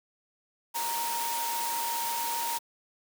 sine tone in noise, 932.3 Hz, A#5, in tune, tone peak -31 dBFS, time 0.74-2.59 s, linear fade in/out 20 ms, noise white, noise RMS -34 dBFS, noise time 0.74-2.59 s, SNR 0 dB, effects high-pass 300 Hz 12 dB/octave

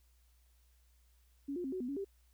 sine tone with pitch steps, 280.1 / 355.1 / 266.8 / 371.7 / 247.3 / 280.7 / 393.8 Hz, C#4 / F4 / C4 / F#4 / B3 / C#4 / G4, +18 / +29 / +34 / +8 / +3 / +22 / +8 cents, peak -36 dBFS, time 1.48-2.047 s, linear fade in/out 10 ms, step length 81 ms, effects added 60 Hz sine -65 dBFS peak until 2.33 s + white hiss -75 dBFS RMS until 2.33 s

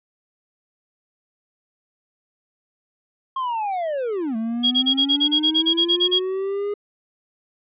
triangle linear two-way sweep, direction down then up, 1079 to 220 to 413.5 Hz, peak -20 dBFS, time 3.36-6.74 s, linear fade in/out 5 ms, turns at 4.36 s
sine tone bursts, 3291 Hz, G#7, 16 cents flat, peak -14 dBFS, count 14, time 4.63-6.196 s, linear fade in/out 20 ms, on 84 ms, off 30 ms
effects resampled to 8000 Hz

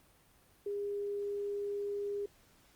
sine tone, 406.3 Hz, G#4, 38 cents flat, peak -34 dBFS, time 0.66-2.26 s, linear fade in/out 5 ms, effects pink hiss -65 dBFS RMS until 2.75 s + Opus 32 kbps

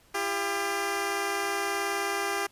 10% pulse tone pair together, 339.8 / 400 Hz, F4 / G4, -47 / +35 cents, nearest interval minor third, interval 282 cents, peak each -26 / -20 dBFS, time 0.14-2.47 s, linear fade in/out 10 ms, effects pink hiss -60 dBFS RMS until 2.51 s + resampled to 32000 Hz

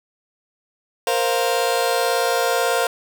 sawtooth chord, Bb suspended second, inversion none, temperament just, 466.2 / 524.4 / 699.2 Hz, Bb4 / C5 / F5, 0 / +4 / +2 cents, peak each -18 dBFS, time 1.07-2.87 s, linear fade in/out 2 ms, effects none

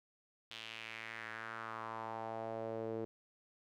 sawtooth tone with band-pass filter sweep, 112.4 Hz, A2, 37 cents sharp, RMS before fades -44 dBFS, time 0.51-3.05 s, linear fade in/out 0 ms, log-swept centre 3300 to 410 Hz, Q 3, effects none

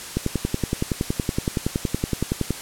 click train, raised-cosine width 3 ms, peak -8 dBFS, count 26, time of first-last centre 0.17-2.506 s, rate 10.7 Hz, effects white hiss -35 dBFS RMS until 2.61 s + low-pass 11000 Hz 12 dB/octave

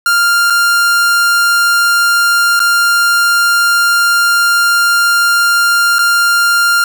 45% pulse tone with dropouts, 1396.9 Hz, F6, in tune, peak -8 dBFS, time 0.06-6.84 s, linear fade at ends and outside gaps 2 ms, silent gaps 0.501-0.504 / 2.594-2.601 / 5.985-5.99 s, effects 7-bit

